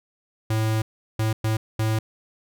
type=tone bursts at uneven times; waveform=square; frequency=110 Hz; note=A2; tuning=in tune; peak=-21 dBFS; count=4; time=0.5-0.82 / 1.19-1.33 / 1.44-1.57 / 1.79-1.99 s; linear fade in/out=5 ms; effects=none